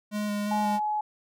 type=tone with vibrato; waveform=square; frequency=207.7 Hz; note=G#3; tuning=in tune; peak=-28 dBFS; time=0.11-0.8 s; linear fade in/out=50 ms; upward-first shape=square; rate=2.8 Hz; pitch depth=12 cents each way
type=tone; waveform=sine; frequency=847 Hz; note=G#5; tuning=34 cents sharp; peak=-25 dBFS; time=0.51-1.01 s; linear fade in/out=5 ms
effects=none